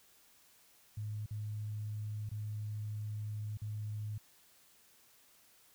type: tone with dropouts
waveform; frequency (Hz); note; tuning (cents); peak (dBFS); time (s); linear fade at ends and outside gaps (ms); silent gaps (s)
sine; 106.1; G#2; +38; -37; 0.97-4.18; 5; 1.261-1.308 / 2.292-2.314 / 3.573-3.617
effects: white hiss -65 dBFS RMS until 5.74 s